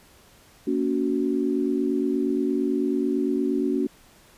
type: chord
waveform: sine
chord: F# major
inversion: first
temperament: equal with one note detuned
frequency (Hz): 233.1 / 281.9 / 370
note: A#3 / C#4 / F#4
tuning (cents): 0 / +29 / 0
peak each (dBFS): -27 / -24 / -26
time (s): 0.67-3.87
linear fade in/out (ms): 5
effects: pink hiss -54 dBFS RMS until 4.37 s + resampled to 32000 Hz